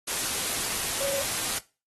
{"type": "tone in noise", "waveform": "sine", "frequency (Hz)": 554.4, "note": "C#5", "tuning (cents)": 0, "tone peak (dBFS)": -28, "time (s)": [1, 1.22], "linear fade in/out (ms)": 10, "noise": "white", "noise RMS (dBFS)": -29, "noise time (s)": [0.07, 1.59], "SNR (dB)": -2, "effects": ["noise-tail reverb RT60 0.3 s tail -19 dB re dry", "AAC 32 kbps"]}